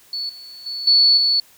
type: tone with level steps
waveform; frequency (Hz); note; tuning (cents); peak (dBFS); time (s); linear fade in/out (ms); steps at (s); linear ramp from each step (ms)
sine; 4435; C#8; 0; -23 / -36 / -25 / -10 / -14; 0.13-1.4; 2; 0.29 / 0.66 / 0.87 / 1.17; 5
effects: white hiss -51 dBFS RMS until 1.57 s